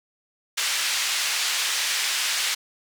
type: band-pass noise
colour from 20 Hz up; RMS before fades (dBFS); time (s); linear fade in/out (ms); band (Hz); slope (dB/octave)
pink; -25; 0.57-2.55; 10; 2100 to 7800; 12
effects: none